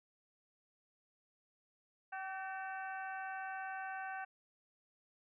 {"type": "harmonic tone with a mistuned harmonic", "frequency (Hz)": 382.9, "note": "G4", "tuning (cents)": -41, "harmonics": [2, 3, 4, 5, 6, 7], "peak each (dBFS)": [-43, -53, -45, -53, -59, -57], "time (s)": [2.12, 4.25], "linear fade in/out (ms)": 10, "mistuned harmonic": 5, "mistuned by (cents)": -87, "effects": []}